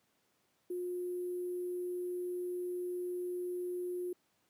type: tone with sample-and-hold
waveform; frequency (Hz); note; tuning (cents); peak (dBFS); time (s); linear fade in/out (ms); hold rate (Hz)
sine; 357.4; F4; +40; -35; 0.7-4.13; 5; 11025
effects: pink hiss -75 dBFS RMS until 4.49 s + high-pass 150 Hz 12 dB/octave